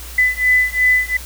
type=beating tone pair; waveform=sine; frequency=2001 / 2003.8 Hz; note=B6 / B6; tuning=+22 / +25 cents; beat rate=2.8 Hz; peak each=-15 dBFS; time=0.18-1.17 s; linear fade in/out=5 ms; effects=added 60 Hz sine -32 dBFS peak until 1.25 s + white hiss -35 dBFS RMS until 1.25 s